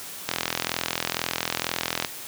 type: click train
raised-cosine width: 0.2 ms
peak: -6 dBFS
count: 75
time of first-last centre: 0.29-2.048 s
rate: 42.1 Hz
effects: white hiss -38 dBFS RMS until 2.27 s + high-pass 80 Hz 12 dB/octave